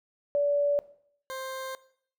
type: tone pair in turn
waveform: sine / 20% pulse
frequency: 576 / 525.7 Hz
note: D5 / C5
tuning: -34 / +8 cents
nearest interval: major second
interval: 158 cents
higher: first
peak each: -22 / -30 dBFS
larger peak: first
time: 0.35-0.79 / 1.3-1.75 s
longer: second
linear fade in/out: 0 ms
effects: noise-tail reverb RT60 0.6 s tail -18 dB re dry